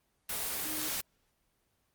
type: tone in noise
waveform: sine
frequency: 308.4 Hz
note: D#4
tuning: 15 cents flat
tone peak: -42 dBFS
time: 0.65-0.88 s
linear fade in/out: 5 ms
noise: white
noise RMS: -35 dBFS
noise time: 0.29-1.01 s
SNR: -10 dB
effects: pink hiss -75 dBFS RMS until 1.94 s + Opus 24 kbps